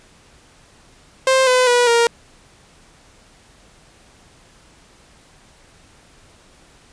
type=tone with pitch steps; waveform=sawtooth; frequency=526 / 506 / 486.8 / 468.3 Hz; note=C5 / B4 / B4 / A#4; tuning=+9 / +42 / -25 / +8 cents; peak=-8 dBFS; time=1.27-2.07 s; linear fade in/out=2 ms; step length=200 ms; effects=pink hiss -50 dBFS RMS until 6.92 s + resampled to 22050 Hz